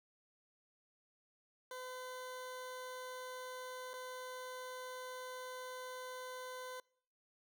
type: tone with dropouts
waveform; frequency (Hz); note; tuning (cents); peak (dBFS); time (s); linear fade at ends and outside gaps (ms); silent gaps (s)
20% pulse; 508; B4; +49; -40; 1.71-6.8; 2; 3.934-3.938
effects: noise-tail reverb RT60 0.6 s tail -25 dB re dry